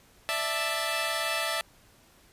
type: chord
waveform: 10% pulse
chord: D suspended second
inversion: none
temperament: equal with one note detuned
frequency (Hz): 592.8 / 659.3 / 880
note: D5 / E5 / A5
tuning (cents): +16 / 0 / 0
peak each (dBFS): -26 / -21 / -26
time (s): 0.29-1.61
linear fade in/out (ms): 0
effects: pink hiss -59 dBFS RMS until 2.32 s + resampled to 32000 Hz